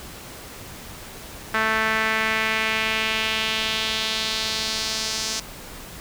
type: tone with band-pass filter sweep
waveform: sawtooth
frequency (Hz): 220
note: A3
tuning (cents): 0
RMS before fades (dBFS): -24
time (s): 1.54-5.4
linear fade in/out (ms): 5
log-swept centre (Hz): 1600 to 5700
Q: 2.1
effects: pink hiss -39 dBFS RMS until 6 s